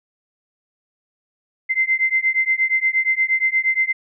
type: beating tone pair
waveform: sine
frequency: 2072 / 2080.5 Hz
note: C7 / C7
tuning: -17 / -10 cents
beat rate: 8.5 Hz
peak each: -19 dBFS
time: 1.69-3.93 s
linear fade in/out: 20 ms
effects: none